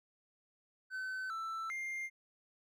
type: tone with pitch steps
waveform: triangle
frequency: 1523 / 1328 / 2109 Hz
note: F#6 / E6 / C7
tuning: +50 / +12 / +13 cents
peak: -36 dBFS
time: 0.9-2.1 s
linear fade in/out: 50 ms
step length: 400 ms
effects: none